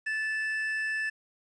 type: tone pair together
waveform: triangle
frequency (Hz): 1747.8 / 2637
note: A6 / E7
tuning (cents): -12 / 0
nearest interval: perfect fifth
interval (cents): 712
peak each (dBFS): -27 / -37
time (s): 0.06-1.1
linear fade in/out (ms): 10
effects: resampled to 22050 Hz + 10-bit